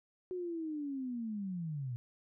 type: linear sweep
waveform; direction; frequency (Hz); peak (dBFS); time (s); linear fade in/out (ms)
sine; down; 370 to 116.54; -36; 0.31-1.96; 0
effects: none